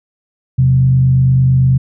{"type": "tone with frequency modulation", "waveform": "sine", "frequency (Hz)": 130.1, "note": "C3", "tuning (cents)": -9, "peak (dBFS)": -7, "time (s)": [0.58, 1.78], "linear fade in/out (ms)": 10, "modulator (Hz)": 48.9, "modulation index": 0.4, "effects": []}